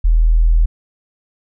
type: tone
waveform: sine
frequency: 40.46 Hz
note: E1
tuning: 32 cents flat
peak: -8 dBFS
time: 0.04-0.66 s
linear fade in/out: 10 ms
effects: none